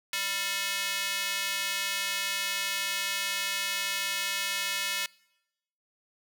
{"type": "tone with high-pass filter", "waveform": "square", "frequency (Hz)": 196.9, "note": "G3", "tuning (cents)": 8, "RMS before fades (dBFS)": -31, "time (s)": [0.13, 5.06], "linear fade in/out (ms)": 2, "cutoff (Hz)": 2300, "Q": 1.2, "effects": ["noise-tail reverb RT60 0.9 s tail -25 dB re dry"]}